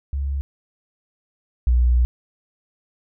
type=tone pair in turn; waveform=sine; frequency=69.3 / 60.84 Hz; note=C#2 / B1; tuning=0 / -25 cents; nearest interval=major second; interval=225 cents; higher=first; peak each=-21 / -13 dBFS; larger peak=second; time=0.13-0.41 / 1.67-2.05 s; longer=second; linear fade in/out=0 ms; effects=none